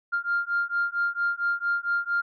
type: beating tone pair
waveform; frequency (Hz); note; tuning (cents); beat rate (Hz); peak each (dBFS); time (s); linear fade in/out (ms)
sine; 1396.9 / 1401.3; F6 / F6; 0 / +5; 4.4; -26; 0.12-2.22; 20
effects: tanh soft clip ceiling -17 dBFS